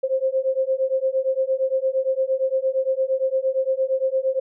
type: beating tone pair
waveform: sine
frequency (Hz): 523.3 / 532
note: C5 / C5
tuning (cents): 0 / +29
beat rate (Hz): 8.7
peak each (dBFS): -22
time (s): 0.03-4.4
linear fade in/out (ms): 10
effects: none